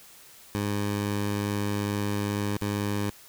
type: tone with dropouts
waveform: 15% pulse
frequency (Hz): 102.3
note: G#2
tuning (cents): -26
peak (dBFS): -20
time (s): 0.55-3.1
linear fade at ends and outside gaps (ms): 0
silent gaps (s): 2.57-2.614
effects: white hiss -51 dBFS RMS until 3.28 s